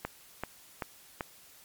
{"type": "click train", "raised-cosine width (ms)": 0.5, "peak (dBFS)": -18, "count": 4, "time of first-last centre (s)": [0.05, 1.208], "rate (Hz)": 2.59, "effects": ["white hiss -56 dBFS RMS until 1.64 s", "MP3 96 kbps"]}